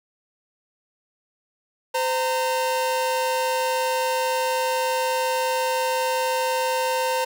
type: tone pair together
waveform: 45% pulse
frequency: 516 / 919.4 Hz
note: C5 / A#5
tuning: -24 / -24 cents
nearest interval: minor seventh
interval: 1000 cents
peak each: -24 dBFS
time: 1.94-7.25 s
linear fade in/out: 10 ms
effects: none